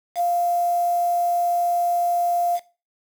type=tone with quantisation; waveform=sine; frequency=698.5 Hz; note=F5; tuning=in tune; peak=-18 dBFS; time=0.15-2.6 s; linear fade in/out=50 ms; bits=6; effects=noise-tail reverb RT60 0.3 s tail -17 dB re dry